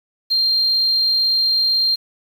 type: tone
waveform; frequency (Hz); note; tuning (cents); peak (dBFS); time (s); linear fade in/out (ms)
triangle; 4186; C8; 0; -11; 0.3-1.96; 20
effects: tanh soft clip ceiling -12 dBFS + 7-bit